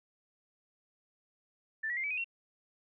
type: tone with pitch steps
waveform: sine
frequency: 1769 / 1929.1 / 2104 / 2294 / 2502 / 2728 Hz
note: A6 / B6 / C7 / D7 / D#7 / F7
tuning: +9 / -41 / +9 / -41 / +9 / -41 cents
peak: -32 dBFS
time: 1.83-2.244 s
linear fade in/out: 10 ms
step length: 69 ms
effects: none